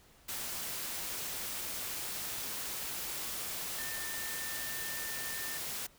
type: tone in noise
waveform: sine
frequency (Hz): 1796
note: A6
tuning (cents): +35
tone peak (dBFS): -43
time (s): 3.78-5.58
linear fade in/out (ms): 10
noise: white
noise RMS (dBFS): -39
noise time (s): 0.28-5.87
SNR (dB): -7
effects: pink hiss -62 dBFS RMS until 5.98 s